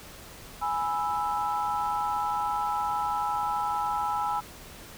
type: chord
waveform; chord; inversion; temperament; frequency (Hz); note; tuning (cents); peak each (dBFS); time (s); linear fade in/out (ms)
sine; E major; first; equal; 830.6 / 987.8 / 1318.5; G#5 / B5 / E6; 0 / 0 / 0; -28 / -31 / -31; 0.61-4.41; 20
effects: tanh soft clip ceiling -17 dBFS + pink hiss -46 dBFS RMS until 4.97 s